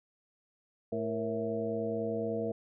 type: harmonic tone with a mistuned harmonic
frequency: 110 Hz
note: A2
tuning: in tune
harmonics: 1 / 2 / 3 / 4 / 5 / 6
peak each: -43 / -37 / -41 / -34 / -42 / -38 dBFS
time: 0.92-2.52 s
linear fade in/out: 5 ms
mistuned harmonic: 4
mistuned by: +100 cents
effects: none